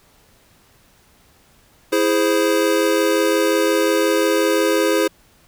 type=chord; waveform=square; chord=E augmented; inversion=none; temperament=equal with one note detuned; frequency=329.6 / 415.3 / 520.8 Hz; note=E4 / G#4 / B#4; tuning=0 / 0 / -8 cents; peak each=-20 dBFS; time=1.92-5.08 s; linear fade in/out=10 ms; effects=pink hiss -54 dBFS RMS until 5.47 s